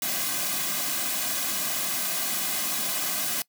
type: noise with comb filter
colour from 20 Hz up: white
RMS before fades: -28 dBFS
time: 0.02-3.42 s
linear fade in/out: 2 ms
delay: 2.2 ms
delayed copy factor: -0.7
effects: noise-tail reverb RT60 0.1 s tail -22 dB re dry + high-pass 150 Hz 12 dB/octave